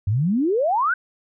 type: exponential sweep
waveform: sine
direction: up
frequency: 92.5 to 1561 Hz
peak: -17 dBFS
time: 0.07-0.94 s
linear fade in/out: 5 ms
effects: none